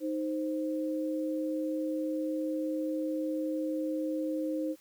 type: tone pair together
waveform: sine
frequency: 311.2 / 523.3 Hz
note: D#4 / C5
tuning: 0 / 0 cents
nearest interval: major sixth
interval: 900 cents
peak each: -31 / -35 dBFS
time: 0-4.76 s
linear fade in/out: 50 ms
effects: white hiss -62 dBFS RMS until 4.8 s